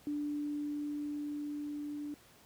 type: tone with level ramp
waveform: sine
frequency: 293.7 Hz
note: D4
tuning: in tune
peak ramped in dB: -33 to -38 dBFS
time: 0.07-2.14 s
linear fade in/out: 0 ms
effects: pink hiss -61 dBFS RMS until 2.45 s + high-pass 60 Hz 12 dB/octave